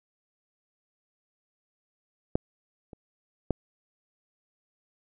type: clicks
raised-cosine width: 2 ms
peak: -10 / -30 / -11 dBFS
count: 3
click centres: 2.355 / 2.932 / 3.507 s
effects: none